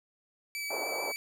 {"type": "tone with vibrato", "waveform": "sawtooth", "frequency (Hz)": 2300, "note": "D7", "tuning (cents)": -37, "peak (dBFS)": -31, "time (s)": [0.55, 1.16], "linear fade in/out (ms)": 0, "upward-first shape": "sine", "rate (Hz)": 6.8, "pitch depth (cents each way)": 12}
{"type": "band-pass noise", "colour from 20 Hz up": "pink", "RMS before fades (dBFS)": -37, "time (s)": [0.7, 1.12], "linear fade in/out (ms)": 5, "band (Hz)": [430, 920], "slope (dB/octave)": 24}
{"effects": []}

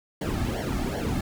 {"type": "noise with flanger", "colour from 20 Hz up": "brown", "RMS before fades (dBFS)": -28, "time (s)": [0.21, 1.21], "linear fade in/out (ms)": 5, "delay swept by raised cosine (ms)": [0.79, 2.09], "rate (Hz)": 2.6, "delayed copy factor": -1, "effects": []}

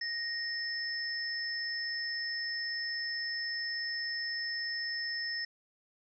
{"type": "tone pair together", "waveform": "sine", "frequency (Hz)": [1864.7, 5259], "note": ["A#6", "E8"], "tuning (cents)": [0, -5], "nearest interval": "octave + tritone", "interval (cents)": 1795, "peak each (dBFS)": [-36, -36], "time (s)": [0.01, 5.45], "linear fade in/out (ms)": 5, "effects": []}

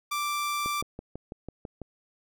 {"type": "tone", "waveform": "sawtooth", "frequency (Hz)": 1174.7, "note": "D6", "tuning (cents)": 0, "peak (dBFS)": -24, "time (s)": [0.11, 0.82], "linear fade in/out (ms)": 10}
{"type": "click train", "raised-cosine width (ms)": 2, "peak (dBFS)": -24, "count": 8, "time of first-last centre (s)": [0.66, 1.817], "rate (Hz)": 6.05}
{"effects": []}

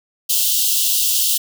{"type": "high-pass noise", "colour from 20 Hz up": "white", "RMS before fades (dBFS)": -17, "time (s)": [0.29, 1.38], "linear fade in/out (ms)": 10, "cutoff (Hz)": 2800, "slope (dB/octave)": 96, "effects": []}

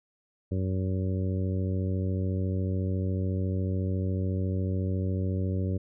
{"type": "harmonic tone", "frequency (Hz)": 94, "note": "F#2", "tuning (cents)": 28, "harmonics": [1, 2, 3, 4, 5, 6], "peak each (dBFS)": [-27, -33, -37, -39, -41, -43], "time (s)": [0.51, 5.78], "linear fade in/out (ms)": 10, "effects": []}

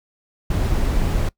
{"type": "noise", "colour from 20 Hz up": "brown", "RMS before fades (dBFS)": -19, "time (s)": [0.5, 1.29], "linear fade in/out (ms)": 5, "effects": ["noise-tail reverb RT60 0.1 s tail -22 dB re dry"]}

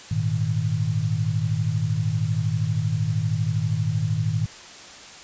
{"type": "chord", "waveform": "sine", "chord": "Ab suspended second", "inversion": "none", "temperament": "equal", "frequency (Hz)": [103.83, 116.54, 155.56], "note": ["Ab2", "Bb2", "Eb3"], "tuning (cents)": [0, 0, 0], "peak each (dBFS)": -25, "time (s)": [0.11, 4.46], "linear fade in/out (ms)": 5, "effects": ["white hiss -42 dBFS RMS until 5.23 s", "resampled to 16000 Hz"]}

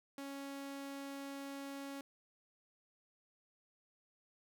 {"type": "tone", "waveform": "sawtooth", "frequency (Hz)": 277.2, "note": "C#4", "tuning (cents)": 0, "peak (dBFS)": -40, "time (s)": [0.18, 2.01], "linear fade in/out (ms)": 2, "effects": []}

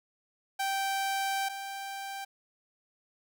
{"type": "tone pair in turn", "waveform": "sawtooth", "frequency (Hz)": [781, 785.3], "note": ["G5", "G5"], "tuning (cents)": [-7, 3], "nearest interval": "unison", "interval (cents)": 10, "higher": "second", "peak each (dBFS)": [-25, -33], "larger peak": "first", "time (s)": [[0.59, 1.49], [1.49, 2.25]], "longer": "first", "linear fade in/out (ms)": 10, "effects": []}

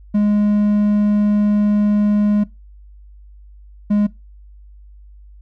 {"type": "tone pair in turn", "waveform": "triangle", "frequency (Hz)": [207.7, 207], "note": ["G#3", "G#3"], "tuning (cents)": [0, -5], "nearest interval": "unison", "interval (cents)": 5, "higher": "first", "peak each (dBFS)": -10, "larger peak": "neither", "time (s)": [[0.14, 2.44], [3.9, 4.07]], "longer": "first", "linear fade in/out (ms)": 10, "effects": ["noise-tail reverb RT60 0.2 s tail -20 dB re dry", "added 50 Hz sine -39 dBFS peak until 5.41 s"]}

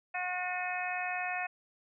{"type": "harmonic tone", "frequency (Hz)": 362.2, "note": "F#4", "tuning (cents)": -37, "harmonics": [2, 3, 4, 5, 6, 7], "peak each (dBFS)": [-36, -45, -42, -39, -44, -38], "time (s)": [0.14, 1.47], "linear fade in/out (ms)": 10, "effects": []}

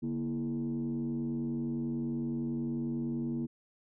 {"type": "tone with frequency modulation", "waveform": "sine", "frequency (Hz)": 237.4, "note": "A#3", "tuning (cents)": 32, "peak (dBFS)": -30, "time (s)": [0.02, 3.47], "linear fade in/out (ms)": 20, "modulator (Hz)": 90.9, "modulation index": 0.92, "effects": ["tanh soft clip ceiling -27 dBFS"]}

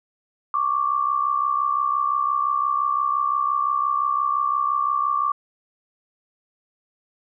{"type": "tone pair together", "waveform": "sine", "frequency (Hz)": [1106, 1171.8], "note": ["C#6", "D6"], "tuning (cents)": [-4, -4], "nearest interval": "minor second", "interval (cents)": 100, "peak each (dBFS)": [-23, -21], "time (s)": [0.54, 5.32], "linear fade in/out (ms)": 2, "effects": []}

